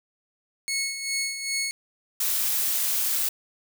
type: tone with tremolo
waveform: 15% pulse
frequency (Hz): 2193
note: C#7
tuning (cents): -19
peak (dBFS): -18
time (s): 0.68-1.71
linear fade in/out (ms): 0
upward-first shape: sine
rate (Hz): 2.5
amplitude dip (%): 60
type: noise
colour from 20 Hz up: blue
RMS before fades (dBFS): -25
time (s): 2.2-3.29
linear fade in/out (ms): 5
effects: none